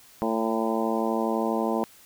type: harmonic tone with a mistuned harmonic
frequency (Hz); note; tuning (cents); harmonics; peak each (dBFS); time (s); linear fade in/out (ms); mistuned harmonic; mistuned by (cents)
112.3; A2; +36; 2 / 3 / 4 / 5 / 6 / 7 / 8 / 9; -28 / -30 / -31 / -32 / -33 / -33 / -34 / -35; 0.22-1.84; 0; 8; +25
effects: white hiss -53 dBFS RMS until 2.05 s